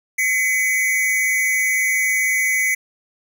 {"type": "tone pair together", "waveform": "square", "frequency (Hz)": [2029, 2243], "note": ["B6", "C#7"], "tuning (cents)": [46, 20], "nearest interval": "major second", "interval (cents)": 174, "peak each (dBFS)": [-19, -21], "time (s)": [0.18, 2.75], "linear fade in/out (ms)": 10, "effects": []}